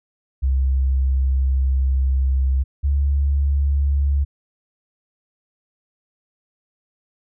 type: tone pair in turn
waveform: sine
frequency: 66.2 / 70.35 Hz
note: C2 / C#2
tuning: +21 / +26 cents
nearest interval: minor second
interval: 105 cents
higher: second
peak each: -15 dBFS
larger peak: neither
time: 0.42-2.64 / 2.83-4.25 s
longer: first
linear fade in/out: 20 ms
effects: none